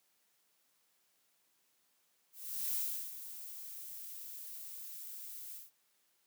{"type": "noise with ADSR envelope", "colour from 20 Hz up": "violet", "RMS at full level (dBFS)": -35, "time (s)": [2.32, 5.71], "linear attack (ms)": 420, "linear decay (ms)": 370, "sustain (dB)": -12, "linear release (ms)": 160, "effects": ["white hiss -75 dBFS RMS until 6.26 s", "high-pass 150 Hz 12 dB/octave"]}